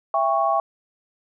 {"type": "chord", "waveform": "sine", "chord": "C# diminished", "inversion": "first", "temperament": "just", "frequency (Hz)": [665.2, 798.3, 1108.7], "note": ["E5", "G5", "C#6"], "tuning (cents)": [16, 31, 0], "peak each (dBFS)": -22, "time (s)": [0.14, 0.6], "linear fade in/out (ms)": 2, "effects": []}